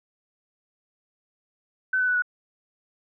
sine tone with pitch steps, 1519 / 1501.6 / 1484.3 / 1467.3 Hz, F#6 / F#6 / F#6 / F#6, +45 / +25 / +5 / -15 cents, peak -20 dBFS, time 1.93-2.222 s, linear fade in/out 5 ms, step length 73 ms, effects none

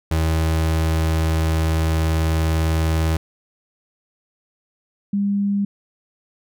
35% pulse / sine tone pair in turn, 80.2 / 200.9 Hz, E2 / G3, -47 / +43 cents, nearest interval octave + major third, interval 1590 cents, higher second, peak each -15 / -17 dBFS, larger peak first, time 0.11-3.17 / 5.13-5.65 s, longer first, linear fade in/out 5 ms, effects none

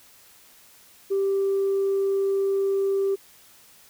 sine tone, 392 Hz, G4, in tune, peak -19 dBFS, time 1.1-3.16 s, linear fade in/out 20 ms, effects tanh soft clip ceiling -17 dBFS + white hiss -53 dBFS RMS until 3.89 s

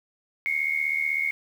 sine tone pair together, 2141 / 2217 Hz, C7 / C#7, +39 / 0 cents, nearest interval minor second, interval 61 cents, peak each -26 dBFS, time 0.46-1.31 s, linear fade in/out 0 ms, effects 8-bit

